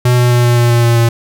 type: tone with pitch steps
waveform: square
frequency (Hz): 123.47 / 122.48 / 121.49 / 120.51 / 119.54 / 118.58 / 117.62 / 116.67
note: B2 / B2 / B2 / B2 / A#2 / A#2 / A#2 / A#2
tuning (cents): 0 / -14 / -28 / -42 / +44 / +30 / +16 / +2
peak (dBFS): -8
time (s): 0.05-1.09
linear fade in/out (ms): 5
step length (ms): 130
effects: none